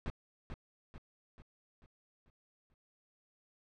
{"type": "noise with echo", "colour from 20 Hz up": "brown", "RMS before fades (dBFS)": -37, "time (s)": [0.06, 0.1], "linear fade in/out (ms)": 0, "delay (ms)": 440, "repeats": 6, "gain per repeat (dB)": -6, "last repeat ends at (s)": 2.74, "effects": ["low-pass 4000 Hz 12 dB/octave"]}